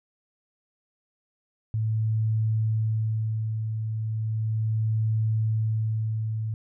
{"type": "tone with tremolo", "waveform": "sine", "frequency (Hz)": 110, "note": "A2", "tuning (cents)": 0, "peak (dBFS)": -21, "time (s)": [1.74, 6.54], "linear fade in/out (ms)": 0, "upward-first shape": "sine", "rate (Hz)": 0.36, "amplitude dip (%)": 45, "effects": []}